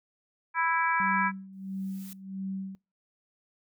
harmonic tone, 329.6 Hz, E4, in tune, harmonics 3 / 4 / 5 / 6 / 7, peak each -27 / -32 / -29 / -40 / -33 dBFS, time 0.54-1.32 s, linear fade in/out 50 ms
sine tone with tremolo, 192.2 Hz, G3, 34 cents flat, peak -31 dBFS, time 1-2.75 s, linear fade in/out 0 ms, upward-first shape sine, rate 1.5 Hz, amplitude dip 80%
blue noise with exponential growth, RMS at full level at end -44 dBFS, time 1.53-2.13 s, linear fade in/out 0 ms, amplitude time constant 130 ms
effects noise-tail reverb RT60 0.3 s tail -26 dB re dry

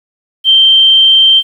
sine tone, 3136 Hz, G7, in tune, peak -3 dBFS, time 0.44-1.43 s, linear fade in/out 50 ms, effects 7-bit

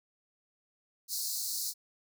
pink high-pass noise, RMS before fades -35 dBFS, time 1.08-1.74 s, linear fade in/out 50 ms, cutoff 4100 Hz, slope 96 dB/octave, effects none

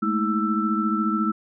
sine tone cluster, 211.3 / 225.5 / 320.3 / 1327 Hz, G#3 / A3 / E4 / E6, +30 / +43 / -50 / +11 cents, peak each -24 / -28 / -27 / -25 dBFS, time 0.02-1.32 s, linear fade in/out 10 ms, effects none

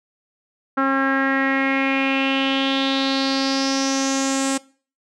sawtooth tone with low-pass filter sweep, 270.1 Hz, C#4, 45 cents flat, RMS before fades -20 dBFS, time 0.77-4.58 s, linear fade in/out 10 ms, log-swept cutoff 1400 to 8100 Hz, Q 4.9, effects noise-tail reverb RT60 0.4 s tail -21 dB re dry

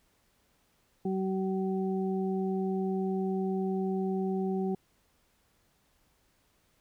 harmonic tone, 190 Hz, F#3, 46 cents sharp, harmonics 1 / 2 / 4, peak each -30 / -32 / -40 dBFS, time 1.05-4.75 s, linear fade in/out 5 ms, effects pink hiss -70 dBFS RMS until 6.8 s

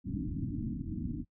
white low-pass noise, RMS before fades -36 dBFS, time 0.04-1.25 s, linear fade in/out 50 ms, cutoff 310 Hz, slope 96 dB/octave, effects noise-tail reverb RT60 0.1 s tail -24 dB re dry

